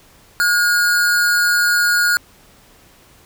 square tone pair together, 1439 / 1615.2 Hz, F#6 / G#6, -49 / -49 cents, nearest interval major second, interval 200 cents, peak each -14 / -23 dBFS, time 0.4-2.17 s, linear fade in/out 0 ms, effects pink hiss -49 dBFS RMS until 3.25 s

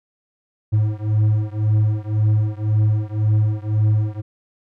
triangle beating tone pair, 106 / 107.9 Hz, G#2 / A2, +36 / -33 cents, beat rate 1.9 Hz, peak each -16 / -17 dBFS, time 0.72-4.22 s, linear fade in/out 20 ms, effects none

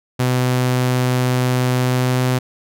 sawtooth tone with pitch glide, 126.2 to 127.22 Hz, B2 to C3, +38 to -48 cents, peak -11 dBFS, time 0.19-2.39 s, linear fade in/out 10 ms, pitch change +14 cents, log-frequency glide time 1.77-2.24 s, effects none

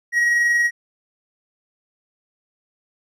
triangle tone with amplitude modulation, 1900 Hz, A#6, 33 cents sharp, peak -12 dBFS, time 0.12-0.71 s, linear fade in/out 50 ms, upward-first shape sine, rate 21 Hz, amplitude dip 25%, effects resampled to 32000 Hz

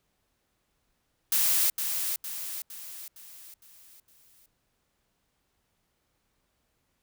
blue noise with echo, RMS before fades -24 dBFS, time 1.32-1.7 s, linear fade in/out 2 ms, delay 460 ms, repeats 6, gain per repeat -6 dB, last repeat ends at 4.46 s, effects pink hiss -75 dBFS RMS until 7.02 s

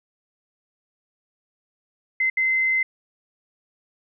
sine tone bursts at uneven times, 2063 Hz, C7, 25 cents flat, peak -18 dBFS, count 2, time 2.2-2.3 / 2.37-2.83 s, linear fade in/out 5 ms, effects none

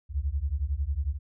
sine beating tone pair, 65.41 / 76.41 Hz, C2 / D#2, 0 / -31 cents, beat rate 11 Hz, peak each -29 dBFS, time 0.09-1.19 s, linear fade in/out 50 ms, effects none

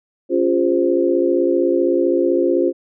sine chord, Db major seventh, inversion none, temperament equal with one note detuned, 277.2 / 349.2 / 404.9 / 523.3 Hz, Db4 / F4 / Ab4 / C5, 0 / 0 / -44 / 0 cents, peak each -21 / -16 / -22 / -20 dBFS, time 0.29-2.73 s, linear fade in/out 50 ms, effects none

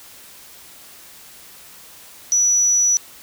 sine tone, 5900 Hz, F#8, 6 cents flat, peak -13 dBFS, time 2.32-2.97 s, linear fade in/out 0 ms, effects white hiss -43 dBFS RMS until 3.22 s

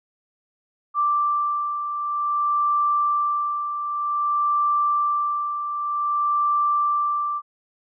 sine beating tone pair, 1174.7 / 1175.23 Hz, D6 / D6, 0 / +1 cents, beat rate 0.53 Hz, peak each -28 / -20 dBFS, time 0.94-7.42 s, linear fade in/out 50 ms, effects none

